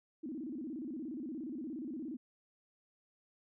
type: tone with vibrato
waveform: sine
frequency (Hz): 280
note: C#4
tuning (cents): +18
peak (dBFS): -39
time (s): 0.23-2.17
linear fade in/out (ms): 10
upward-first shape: square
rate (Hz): 17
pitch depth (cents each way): 220
effects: none